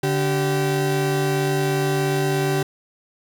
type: tone pair together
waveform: 35% pulse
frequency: 144.8 / 386.6 Hz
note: D3 / G4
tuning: -24 / -24 cents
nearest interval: octave + perfect fourth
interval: 1700 cents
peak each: -20 dBFS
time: 0.03-2.63 s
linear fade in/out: 5 ms
effects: none